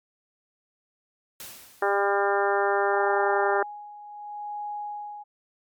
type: noise with exponential decay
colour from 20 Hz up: white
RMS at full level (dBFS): -38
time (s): 1.4-2.28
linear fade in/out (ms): 1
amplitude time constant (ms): 190
type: harmonic tone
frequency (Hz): 200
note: G3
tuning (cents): +35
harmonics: 2 / 3 / 4 / 5 / 6 / 7 / 8 / 9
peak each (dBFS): -25 / -29 / -26 / -32 / -31 / -30 / -33 / -34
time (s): 1.82-3.63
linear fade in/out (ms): 5
type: tone with tremolo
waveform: sine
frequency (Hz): 830.6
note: G#5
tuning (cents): 0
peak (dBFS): -30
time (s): 2.91-5.24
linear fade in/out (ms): 20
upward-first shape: sine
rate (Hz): 0.7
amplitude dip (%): 70
effects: MP3 96 kbps